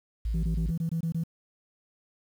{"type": "tone", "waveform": "sine", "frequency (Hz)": 55, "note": "A1", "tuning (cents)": 0, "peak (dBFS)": -25, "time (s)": [0.25, 0.71], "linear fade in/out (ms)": 5}
{"type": "tone bursts", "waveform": "sine", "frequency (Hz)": 164.81, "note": "E3", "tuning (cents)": 0, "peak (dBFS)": -25, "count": 8, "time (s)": [0.34, 1.237], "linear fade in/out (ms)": 5, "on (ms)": 92, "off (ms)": 23}
{"effects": ["tanh soft clip ceiling -22 dBFS", "9-bit"]}